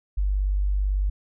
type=tone; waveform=sine; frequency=49 Hz; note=G1; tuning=in tune; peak=-20 dBFS; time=0.17-1.1 s; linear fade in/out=10 ms; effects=none